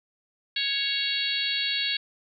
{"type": "harmonic tone with a mistuned harmonic", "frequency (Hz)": 554.4, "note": "C#5", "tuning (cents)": 0, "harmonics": [3, 4, 5, 6, 7, 8], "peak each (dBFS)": [-35, -34, -32, -31, -30, -31], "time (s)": [0.56, 1.97], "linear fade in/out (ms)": 5, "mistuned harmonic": 7, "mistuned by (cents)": -23, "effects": []}